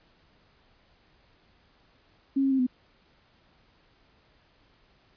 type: tone with pitch steps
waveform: sine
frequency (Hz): 272.3 / 270.7 / 265.7 / 251.9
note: C#4 / C#4 / C4 / B3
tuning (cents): -31 / -41 / +27 / +34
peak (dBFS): -21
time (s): 2.36-2.668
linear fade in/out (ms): 10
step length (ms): 77
effects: pink hiss -63 dBFS RMS until 5.16 s + resampled to 11025 Hz